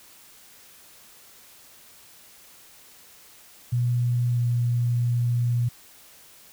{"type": "tone with pitch glide", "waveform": "sine", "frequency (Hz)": [121.5, 120.24], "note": ["B2", "B2"], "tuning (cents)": [-28, -46], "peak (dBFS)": -20, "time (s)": [3.72, 5.69], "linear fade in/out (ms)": 10, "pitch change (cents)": -18, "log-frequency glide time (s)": [4.31, 4.39], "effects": ["white hiss -51 dBFS RMS until 6.52 s"]}